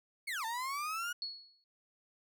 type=linear two-way sweep; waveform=35% pulse; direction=down then up; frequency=2276 to 880 to 1458 Hz; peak=-34 dBFS; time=0.27-1.13 s; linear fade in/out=10 ms; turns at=0.45 s
type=tone with exponential decay; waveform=sine; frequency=4363 Hz; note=C#8; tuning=28 cents flat; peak=-34 dBFS; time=1.22-1.64 s; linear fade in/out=1 ms; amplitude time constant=90 ms
effects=none